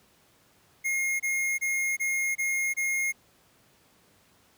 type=tone bursts; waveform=square; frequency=2144 Hz; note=C7; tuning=42 cents sharp; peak=-26 dBFS; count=6; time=0.84-3.125 s; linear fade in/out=20 ms; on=360 ms; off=25 ms; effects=pink hiss -62 dBFS RMS until 4.57 s + high-pass 80 Hz 12 dB/octave